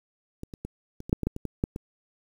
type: clicks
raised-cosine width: 3 ms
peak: -23 / -27 / -21 / -26 / -24 / -7 / -16 / -12 / -22 / -18 / -11 / -20 dBFS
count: 12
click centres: 0.434 / 0.538 / 0.65 / 1.004 / 1.095 / 1.129 / 1.233 / 1.27 / 1.364 / 1.453 / 1.639 / 1.761 s
effects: 8-bit